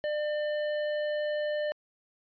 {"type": "tone with hard clipping", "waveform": "sine", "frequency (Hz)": 599, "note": "D5", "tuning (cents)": 34, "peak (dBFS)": -30, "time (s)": [0.04, 1.72], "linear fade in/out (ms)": 0, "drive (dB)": 11, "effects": ["resampled to 11025 Hz"]}